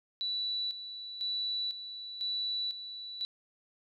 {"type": "tone with tremolo", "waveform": "sine", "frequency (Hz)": 3951, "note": "B7", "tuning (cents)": 0, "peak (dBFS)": -31, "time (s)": [0.21, 3.25], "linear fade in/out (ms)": 0, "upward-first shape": "square", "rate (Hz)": 1, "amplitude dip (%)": 65, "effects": []}